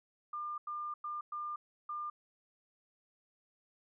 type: tone bursts at uneven times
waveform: sine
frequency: 1200 Hz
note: D6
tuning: 37 cents sharp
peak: -37 dBFS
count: 5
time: 0.33-0.58 / 0.67-0.94 / 1.04-1.21 / 1.32-1.56 / 1.89-2.1 s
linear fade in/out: 5 ms
effects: none